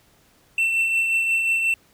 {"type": "tone with tremolo", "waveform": "triangle", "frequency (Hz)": 2688, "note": "E7", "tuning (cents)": 33, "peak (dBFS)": -15, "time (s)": [0.58, 1.74], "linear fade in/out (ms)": 2, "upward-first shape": "triangle", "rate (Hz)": 5.6, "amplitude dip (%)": 40, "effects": ["pink hiss -58 dBFS RMS until 1.93 s"]}